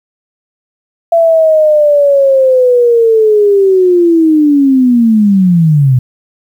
sine linear sweep, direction down, 675 to 122.8 Hz, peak -4 dBFS, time 1.12-5.99 s, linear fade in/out 5 ms, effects 7-bit

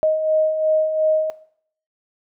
sine beating tone pair, 623 / 625.8 Hz, D#5 / D#5, +2 / +10 cents, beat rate 2.8 Hz, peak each -24 / -16 dBFS, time 0.03-1.3 s, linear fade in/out 0 ms, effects noise-tail reverb RT60 0.6 s tail -18 dB re dry

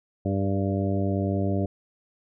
harmonic tone with a mistuned harmonic, 98 Hz, G2, in tune, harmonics 1 / 2 / 3 / 4 / 5 / 6 / 7, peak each -26 / -28 / -30 / -33 / -38 / -33 / -37 dBFS, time 0.25-1.66 s, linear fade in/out 5 ms, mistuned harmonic 5, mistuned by -27 cents, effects none

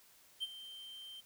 triangle tone with ADSR envelope, 3130 Hz, G7, 3 cents flat, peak -32 dBFS, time 0.4-1.21 s, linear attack 31 ms, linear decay 31 ms, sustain -14 dB, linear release 14 ms, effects white hiss -64 dBFS RMS until 1.25 s

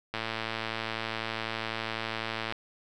click train, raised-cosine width 0.3 ms, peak -16 dBFS, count 268, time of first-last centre 0.14-2.524 s, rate 112 Hz, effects none

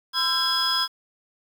triangle tone cluster, 1024 / 1337 / 1596 / 3341 / 5040 Hz, C6 / E6 / G6 / G#7 / D#8, -38 / +24 / +31 / +10 / +21 cents, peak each -27 / -27 / -29 / -23 / -22 dBFS, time 0.13-0.88 s, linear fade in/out 50 ms, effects tanh soft clip ceiling -14 dBFS + 8-bit

